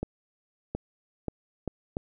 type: accelerating click train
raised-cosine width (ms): 2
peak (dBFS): -17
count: 5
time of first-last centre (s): 0.03-1.969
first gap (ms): 720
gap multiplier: 0.74
effects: none